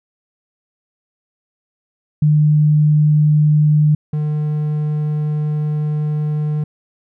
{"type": "tone pair in turn", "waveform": ["sine", "triangle"], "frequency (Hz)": [150.9, 150.9], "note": ["D3", "D3"], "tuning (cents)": [47, 47], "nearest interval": "unison", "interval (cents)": 0, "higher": "neither", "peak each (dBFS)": [-9, -14], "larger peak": "first", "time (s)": [[2.22, 3.95], [4.13, 6.64]], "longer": "second", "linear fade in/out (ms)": 5, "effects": []}